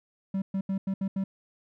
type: tone bursts at uneven times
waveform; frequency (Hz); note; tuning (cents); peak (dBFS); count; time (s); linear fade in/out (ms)
triangle; 193.2; G3; -25; -24; 6; 0.34-0.42 / 0.54-0.61 / 0.69-0.78 / 0.87-0.94 / 1.01-1.08 / 1.16-1.24; 5
effects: none